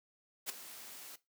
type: noise with ADSR envelope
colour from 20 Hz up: white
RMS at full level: -36 dBFS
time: 0.46-1.16 s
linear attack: 36 ms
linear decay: 8 ms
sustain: -14 dB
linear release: 7 ms
effects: noise-tail reverb RT60 0.2 s tail -17 dB re dry + high-pass 200 Hz 12 dB/octave